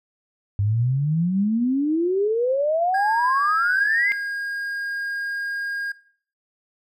sine exponential sweep, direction up, 98.1 to 2112 Hz, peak -18 dBFS, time 0.59-4.12 s, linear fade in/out 0 ms
triangle tone with pitch glide, 1635 to 1623.7 Hz, G#6 to G#6, -28 to -40 cents, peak -23 dBFS, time 2.94-5.92 s, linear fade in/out 5 ms, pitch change -12 cents, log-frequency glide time 3.14-4.91 s
effects noise-tail reverb RT60 0.5 s tail -18 dB re dry

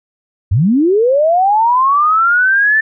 sine linear sweep, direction up, 80.7 to 1779 Hz, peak -8 dBFS, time 0.51-2.81 s, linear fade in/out 10 ms, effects none

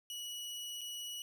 sawtooth tone with dropouts, 2929 Hz, F#7, 18 cents flat, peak -38 dBFS, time 0.1-1.22 s, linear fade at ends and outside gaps 1 ms, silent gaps 0.81-0.814 s, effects none

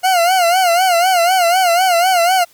40% pulse tone with vibrato, 716 Hz, F5, 43 cents sharp, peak -9 dBFS, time 0.03-2.45 s, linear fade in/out 20 ms, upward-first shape sine, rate 4 Hz, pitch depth 110 cents each way, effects white hiss -49 dBFS RMS until 2.53 s + MP3 96 kbps

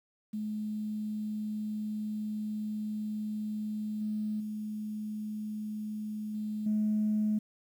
sine tone with level steps, 213.1 Hz, G#3, 45 cents sharp, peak -32 / -30 / -34 / -32 / -25 dBFS, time 0.33-7.39 s, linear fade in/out 10 ms, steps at 4.01 / 4.4 / 6.34 / 6.66 s, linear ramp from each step 5 ms, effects tanh soft clip ceiling -21 dBFS + 10-bit

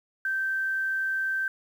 sine tone with quantisation, 1557 Hz, G6, 12 cents flat, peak -25 dBFS, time 0.25-1.48 s, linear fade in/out 2 ms, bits 9, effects none

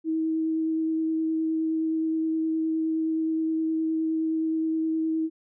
sine tone with vibrato, 320 Hz, D#4, 49 cents sharp, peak -23 dBFS, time 0.04-5.3 s, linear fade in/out 50 ms, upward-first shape sine, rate 9.6 Hz, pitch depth 9 cents each way, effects none

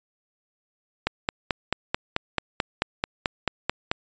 click train, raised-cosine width 0.3 ms, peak -6 dBFS, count 14, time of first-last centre 1.07-3.915 s, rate 4.57 Hz, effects resampled to 16000 Hz

